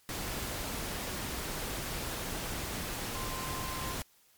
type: tone in noise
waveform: sine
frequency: 1043 Hz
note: C6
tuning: 6 cents flat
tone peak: -41 dBFS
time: 3.15-3.94 s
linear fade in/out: 0 ms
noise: pink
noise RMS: -37 dBFS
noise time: 0.09-4.02 s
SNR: -7 dB
effects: white hiss -65 dBFS RMS until 4.37 s + MP3 96 kbps